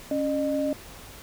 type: tone pair together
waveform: sine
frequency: 277.2 / 607.4 Hz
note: C#4 / D#5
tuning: 0 / -42 cents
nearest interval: octave + major second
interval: 1358 cents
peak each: -26 dBFS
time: 0.11-0.73 s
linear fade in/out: 2 ms
effects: pink hiss -45 dBFS RMS until 1.22 s